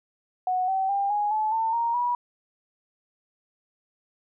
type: tone with pitch steps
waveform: sine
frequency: 737 / 766.5 / 797.2 / 829.2 / 862.4 / 896.9 / 932.9 / 970.2 Hz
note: F#5 / G5 / G5 / G#5 / A5 / A5 / A#5 / B5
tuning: -7 / -39 / +29 / -3 / -35 / +33 / +1 / -31 cents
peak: -22 dBFS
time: 0.47-2.15 s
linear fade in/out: 2 ms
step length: 210 ms
effects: none